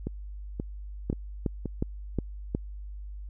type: two click trains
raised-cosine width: 3 ms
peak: -14 / -18 dBFS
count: 5 / 4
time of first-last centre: 1.1-2.549 / 0.07-1.657 s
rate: 2.76 / 1.89 Hz
effects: added 50 Hz sine -37 dBFS peak until 3.29 s